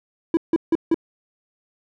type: tone bursts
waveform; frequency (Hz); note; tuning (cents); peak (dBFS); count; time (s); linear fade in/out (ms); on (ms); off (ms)
triangle; 329.6; E4; 0; -12; 4; 0.34-0.944; 2; 31; 160
effects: none